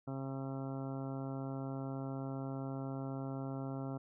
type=harmonic tone; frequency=134.8 Hz; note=C#3; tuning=48 cents flat; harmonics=1 / 2 / 3 / 4 / 5 / 6 / 7 / 8 / 9 / 10; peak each=-41 / -42 / -50 / -50 / -50 / -54 / -57 / -59 / -60 / -56 dBFS; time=0.07-3.98 s; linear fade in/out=10 ms; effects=none